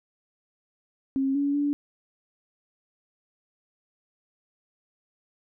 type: tone with pitch steps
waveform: sine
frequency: 269.7 / 283.3 / 288.5 Hz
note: C#4 / C#4 / D4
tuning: -47 / +38 / -31 cents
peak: -22 dBFS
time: 1.16-1.73 s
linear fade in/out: 0 ms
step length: 190 ms
effects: none